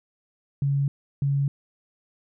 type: tone pair in turn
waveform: sine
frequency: 139.9 / 139.9 Hz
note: C#3 / C#3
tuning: +16 / +16 cents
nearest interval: unison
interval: 0 cents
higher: neither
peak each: -20 dBFS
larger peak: neither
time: 0.62-0.88 / 1.22-1.48 s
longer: neither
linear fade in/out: 2 ms
effects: none